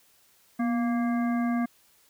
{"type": "harmonic tone with a mistuned harmonic", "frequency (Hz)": 232.7, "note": "A#3", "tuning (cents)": -3, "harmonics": [1, 3, 5, 7, 9], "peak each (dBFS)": [-24, -34, -38, -41, -43], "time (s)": [0.59, 1.66], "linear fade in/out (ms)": 10, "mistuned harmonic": 1, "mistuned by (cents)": 59, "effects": ["white hiss -62 dBFS RMS until 2.09 s"]}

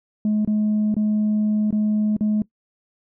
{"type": "tone with dropouts", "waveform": "sine", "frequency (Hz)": 212.3, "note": "G#3", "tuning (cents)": 38, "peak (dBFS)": -15, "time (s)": [0.25, 2.42], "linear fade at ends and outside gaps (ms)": 2, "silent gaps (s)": [[0.449, 0.475], [0.943, 0.966], [1.707, 1.726], [2.166, 2.208]], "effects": ["noise-tail reverb RT60 0.1 s tail -21 dB re dry", "tanh soft clip ceiling -15 dBFS"]}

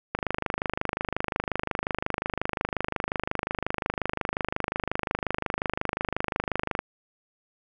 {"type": "click train", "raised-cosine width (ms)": 0.5, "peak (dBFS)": -11, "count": 171, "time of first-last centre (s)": [0.15, 6.791], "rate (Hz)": 25.6, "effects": []}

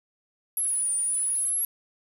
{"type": "linear two-way sweep", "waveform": "sine", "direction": "down then up", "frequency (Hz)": [11340, 9230, 11340], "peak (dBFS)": -22, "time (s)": [0.57, 1.65], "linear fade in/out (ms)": 2, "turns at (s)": 0.92, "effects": ["tanh soft clip ceiling -21 dBFS", "8-bit"]}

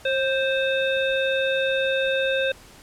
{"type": "harmonic tone with a mistuned harmonic", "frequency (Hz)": 523.3, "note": "C5", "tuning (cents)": 0, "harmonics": [1, 3, 5, 7], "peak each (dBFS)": [-22, -27, -29, -30], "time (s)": [0.05, 2.52], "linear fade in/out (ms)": 5, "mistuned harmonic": 1, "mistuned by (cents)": 38, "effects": ["pink hiss -48 dBFS RMS until 2.82 s", "low-pass 12000 Hz 12 dB/octave"]}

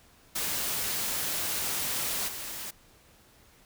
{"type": "noise with level steps", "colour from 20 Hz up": "white", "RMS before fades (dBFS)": [-31, -38], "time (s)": [0.35, 2.71], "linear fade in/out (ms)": 10, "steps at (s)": 2.27, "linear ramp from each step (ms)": 20, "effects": ["pink hiss -59 dBFS RMS until 3.65 s"]}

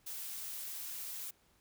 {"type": "noise", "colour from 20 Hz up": "blue", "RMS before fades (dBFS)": -43, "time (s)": [0.06, 1.31], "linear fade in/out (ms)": 10, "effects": ["pink hiss -70 dBFS RMS until 1.6 s"]}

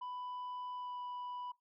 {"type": "tone with pitch glide", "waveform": "sine", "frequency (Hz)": [994, 987.1], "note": ["B5", "B5"], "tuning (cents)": [11, -1], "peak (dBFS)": -38, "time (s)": [0.01, 1.52], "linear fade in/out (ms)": 10, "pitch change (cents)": -12, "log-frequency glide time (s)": [0.75, 1], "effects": ["noise-tail reverb RT60 0.2 s tail -22 dB re dry", "tanh soft clip ceiling -40 dBFS"]}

